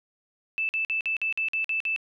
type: tone bursts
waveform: sine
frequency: 2637 Hz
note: E7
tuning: in tune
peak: -24 dBFS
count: 9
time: 0.58-1.962 s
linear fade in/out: 0 ms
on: 110 ms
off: 49 ms
effects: none